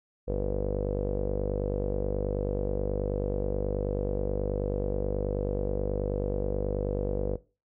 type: tone with low-pass filter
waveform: sawtooth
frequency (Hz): 49.33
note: G1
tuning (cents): +12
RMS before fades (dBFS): -29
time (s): 0.27-7.37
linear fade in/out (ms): 20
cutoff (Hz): 500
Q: 8
effects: noise-tail reverb RT60 0.3 s tail -19 dB re dry